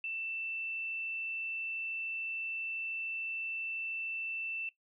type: tone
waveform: sine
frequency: 2667 Hz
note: E7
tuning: 20 cents sharp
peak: -35 dBFS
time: 0.04-4.69 s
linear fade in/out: 2 ms
effects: noise-tail reverb RT60 0.1 s tail -17 dB re dry